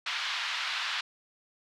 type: band-pass noise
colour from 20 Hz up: white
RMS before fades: -33 dBFS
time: 0.06-1.01 s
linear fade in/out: 5 ms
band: 1000 to 4000 Hz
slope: 24 dB/octave
effects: none